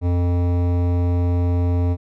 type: tone with hard clipping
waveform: sine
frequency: 88 Hz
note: F2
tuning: 14 cents sharp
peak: -18 dBFS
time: 0.01-1.97 s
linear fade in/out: 50 ms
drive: 15 dB
effects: none